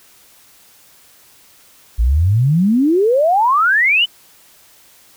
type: exponential sweep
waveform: sine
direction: up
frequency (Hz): 53 to 3083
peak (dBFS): -10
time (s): 1.98-4.06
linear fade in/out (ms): 20
effects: white hiss -48 dBFS RMS until 5.16 s